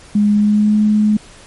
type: tone with pitch glide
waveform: sine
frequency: 207.3 to 211.9 Hz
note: G#3 to G#3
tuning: -3 to +35 cents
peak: -9 dBFS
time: 0.15-1.17 s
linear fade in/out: 5 ms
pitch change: +38 cents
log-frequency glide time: 0.32-0.77 s
effects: pink hiss -41 dBFS RMS until 1.46 s + MP3 48 kbps